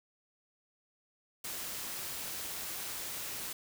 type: noise with amplitude modulation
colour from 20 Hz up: white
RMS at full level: -39 dBFS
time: 1.44-3.53 s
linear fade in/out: 5 ms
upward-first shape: sine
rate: 186 Hz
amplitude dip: 25%
effects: none